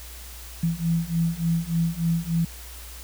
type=beating tone pair; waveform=sine; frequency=164.81 / 168.21 Hz; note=E3 / E3; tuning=0 / +35 cents; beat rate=3.4 Hz; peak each=-25 / -24 dBFS; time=0.63-2.45 s; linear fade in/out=5 ms; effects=added 60 Hz sine -40 dBFS peak until 3.03 s + white hiss -43 dBFS RMS until 3.03 s